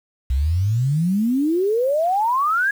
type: exponential sweep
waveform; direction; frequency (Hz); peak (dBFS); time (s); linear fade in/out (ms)
sine; up; 61.74 to 1685; -16; 0.3-2.71; 5
effects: 7-bit